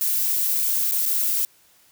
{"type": "noise with dropouts", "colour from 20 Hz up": "violet", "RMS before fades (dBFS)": -22, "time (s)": [0.01, 1.45], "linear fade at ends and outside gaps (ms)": 0, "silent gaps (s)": [[0.913, 0.92], [1.055, 1.061]], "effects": ["white hiss -57 dBFS RMS until 1.91 s"]}